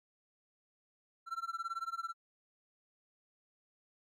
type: tone with tremolo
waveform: triangle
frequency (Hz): 1351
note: E6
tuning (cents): +42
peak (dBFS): -32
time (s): 1.26-2.14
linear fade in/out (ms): 50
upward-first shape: sine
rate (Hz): 18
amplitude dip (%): 95
effects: none